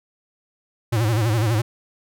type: tone with vibrato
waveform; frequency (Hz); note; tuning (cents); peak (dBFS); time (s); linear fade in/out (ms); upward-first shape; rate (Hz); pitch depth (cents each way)
square; 111.6; A2; +25; -18; 0.92-1.62; 10; sine; 12; 130
effects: none